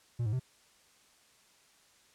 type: tone with pitch steps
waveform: triangle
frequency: 119 / 105.8 / 128.6 Hz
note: A#2 / G#2 / C3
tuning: +36 / +33 / -30 cents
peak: -27 dBFS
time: 0.19-0.397 s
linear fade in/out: 10 ms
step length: 69 ms
effects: white hiss -64 dBFS RMS until 2.14 s + low-pass 9000 Hz 12 dB/octave